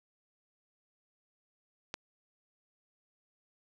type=click; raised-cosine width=0.2 ms; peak=-19 dBFS; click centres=1.941 s; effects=none